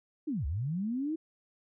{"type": "linear two-way sweep", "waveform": "sine", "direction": "down then up", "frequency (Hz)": [328.4, 62.1, 328.4], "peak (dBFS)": -30, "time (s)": [0.27, 1.16], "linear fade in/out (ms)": 10, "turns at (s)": 0.46, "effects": []}